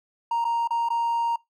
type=tone with dropouts; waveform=triangle; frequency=932.3 Hz; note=A#5; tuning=in tune; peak=-19 dBFS; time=0.31-1.36 s; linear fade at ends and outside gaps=5 ms; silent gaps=0.444-0.45 / 0.675-0.706 / 0.888-0.902 s; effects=noise-tail reverb RT60 0.2 s tail -25 dB re dry + tanh soft clip ceiling -16 dBFS